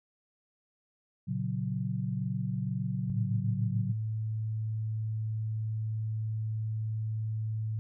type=chord; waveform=sine; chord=F# major; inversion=first; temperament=equal; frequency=116.54 / 138.59 / 185 Hz; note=A#2 / C#3 / F#3; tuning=0 / 0 / 0 cents; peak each=-34 dBFS; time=1.27-3.93 s; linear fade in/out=20 ms
type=tone; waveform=sine; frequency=109.6 Hz; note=A2; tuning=6 cents flat; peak=-30 dBFS; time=3.1-7.79 s; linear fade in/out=0 ms
effects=none